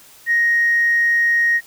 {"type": "tone", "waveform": "sine", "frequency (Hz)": 1872, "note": "A#6", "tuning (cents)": 7, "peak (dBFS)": -12, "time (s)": [0.26, 1.61], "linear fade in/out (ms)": 50, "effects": ["tanh soft clip ceiling -8 dBFS", "white hiss -46 dBFS RMS until 1.66 s"]}